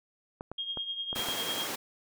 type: clicks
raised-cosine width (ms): 1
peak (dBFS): -24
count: 7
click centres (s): 0.409 / 0.516 / 0.773 / 1.129 / 1.161 / 1.193 / 1.286
type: tone with tremolo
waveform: sine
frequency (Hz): 3243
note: G#7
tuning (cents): -42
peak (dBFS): -30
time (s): 0.58-1.67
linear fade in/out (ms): 5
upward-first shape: triangle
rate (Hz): 10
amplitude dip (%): 70
type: high-pass noise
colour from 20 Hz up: pink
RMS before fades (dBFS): -36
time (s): 1.15-1.76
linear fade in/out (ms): 10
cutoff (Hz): 300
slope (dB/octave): 12
effects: none